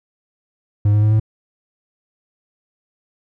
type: tone with pitch steps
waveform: triangle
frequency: 103.3 / 105.11 / 106.94 / 108.81 Hz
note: G#2 / G#2 / A2 / A2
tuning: -9 / +21 / -49 / -19 cents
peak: -9 dBFS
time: 0.85-1.198 s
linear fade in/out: 5 ms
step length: 87 ms
effects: none